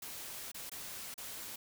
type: noise with dropouts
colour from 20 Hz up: white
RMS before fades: -45 dBFS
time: 0.02-1.56 s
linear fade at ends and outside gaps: 5 ms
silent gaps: 0.517-0.544 / 0.696-0.716 / 1.142-1.178 s
effects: none